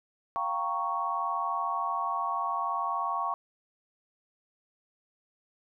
sine chord, G half-diminished seventh, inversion third, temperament equal with one note detuned, 698.5 / 779 / 932.3 / 1108.7 Hz, F5 / G5 / Bb5 / Db6, 0 / -11 / 0 / 0 cents, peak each -36 / -36 / -35 / -30 dBFS, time 0.36-3.34 s, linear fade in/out 0 ms, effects none

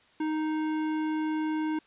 sine tone with tanh clipping, 310.9 Hz, D#4, 1 cent flat, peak -29 dBFS, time 0.2-1.79 s, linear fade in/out 5 ms, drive 16 dB, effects white hiss -61 dBFS RMS until 1.86 s + resampled to 8000 Hz

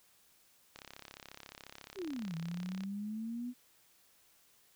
click train, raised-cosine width 0.2 ms, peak -30 dBFS, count 72, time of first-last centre 0.76-2.836 s, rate 34.2 Hz
sine exponential two-way sweep, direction down then up, 415.3 to 162.1 to 250.9 Hz, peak -37 dBFS, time 1.95-3.54 s, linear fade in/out 50 ms, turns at 2.35 s
effects white hiss -67 dBFS RMS until 4.75 s

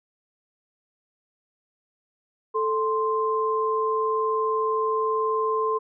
sine tone pair together, 439.1 / 1046.5 Hz, A4 / C6, -4 / 0 cents, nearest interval octave + minor third, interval 1504 cents, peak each -24 dBFS, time 2.54-5.79 s, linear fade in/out 20 ms, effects none

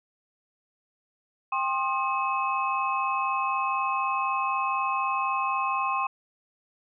sine tone cluster, 794 / 1061 / 1225 / 2567 Hz, G5 / C6 / D#6 / E7, +22 / +24 / -27 / -47 cents, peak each -31 / -26 / -34 / -33 dBFS, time 1.52-6.07 s, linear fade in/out 5 ms, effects none

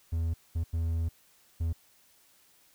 triangle tone bursts at uneven times, 82.41 Hz, E2, in tune, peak -25 dBFS, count 4, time 0.12-0.34 / 0.55-0.64 / 0.73-1.09 / 1.6-1.73 s, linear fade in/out 10 ms, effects white hiss -63 dBFS RMS until 2.74 s

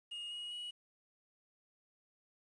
triangle tone with pitch steps, 2858 / 2891 / 2925 Hz, F7 / F#7 / F#7, +39 / -41 / -21 cents, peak -40 dBFS, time 0.11-0.71 s, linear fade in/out 10 ms, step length 200 ms, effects resampled to 22050 Hz + 11-bit

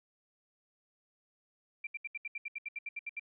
sine tone bursts, 2358 Hz, D7, 6 cents sharp, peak -36 dBFS, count 14, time 1.84-3.196 s, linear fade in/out 5 ms, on 30 ms, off 72 ms, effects none

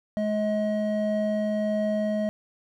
triangle tone pair together, 211.8 / 633.9 Hz, G#3 / D#5, +34 / +32 cents, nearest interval octave + perfect fifth, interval 1898 cents, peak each -24 dBFS, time 0.17-2.29 s, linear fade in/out 0 ms, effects none

